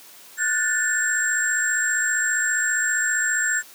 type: tone cluster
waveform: sine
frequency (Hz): 1456 / 1511 / 1761 / 7470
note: F#6 / F#6 / A6 / A#8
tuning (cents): -28 / +36 / +1 / +3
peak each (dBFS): -27 / -28 / -23 / -24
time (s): 0.37-3.63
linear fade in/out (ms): 50
effects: white hiss -46 dBFS RMS until 3.74 s + high-pass 200 Hz 12 dB/octave